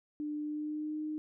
sine tone with pitch glide, 298.7 to 306.6 Hz, D4 to D#4, +29 to -25 cents, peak -34 dBFS, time 0.2-1.18 s, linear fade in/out 0 ms, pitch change +46 cents, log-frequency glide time 0.38-1.01 s, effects none

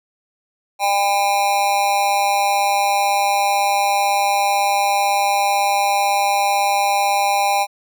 square tone with amplitude modulation, 802 Hz, G5, 39 cents sharp, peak -12 dBFS, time 0.79-7.67 s, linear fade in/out 50 ms, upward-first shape sine, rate 202 Hz, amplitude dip 80%, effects none

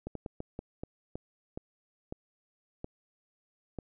slowing click train, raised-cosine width 2 ms, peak -24 dBFS, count 11, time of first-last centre 0.07-3.787 s, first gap 83 ms, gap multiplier 1.31, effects none

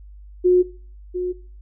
sine tone with echo, 361.6 Hz, F#4, 40 cents flat, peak -11 dBFS, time 0.44-0.63 s, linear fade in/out 20 ms, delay 700 ms, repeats 1, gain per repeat -10 dB, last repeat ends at 1.33 s, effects noise-tail reverb RT60 0.4 s tail -18 dB re dry + added 50 Hz sine -39 dBFS peak until 1.61 s

